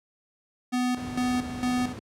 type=tone with tremolo; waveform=square; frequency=249.2 Hz; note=B3; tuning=16 cents sharp; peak=-24 dBFS; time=0.72-1.94 s; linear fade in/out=20 ms; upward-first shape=square; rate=2.2 Hz; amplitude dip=70%
type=noise; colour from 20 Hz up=brown; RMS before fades=-33 dBFS; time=0.97-1.99 s; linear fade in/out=0 ms
effects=high-pass 100 Hz 12 dB/octave + low-pass 10000 Hz 12 dB/octave